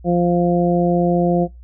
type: harmonic tone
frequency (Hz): 174.61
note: F3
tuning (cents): 0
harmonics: 1 / 2 / 3 / 4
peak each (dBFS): -16 / -19 / -21 / -22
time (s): 0.04-1.48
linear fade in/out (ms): 50
effects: noise-tail reverb RT60 0.2 s tail -21 dB re dry + added 60 Hz sine -37 dBFS peak until 1.63 s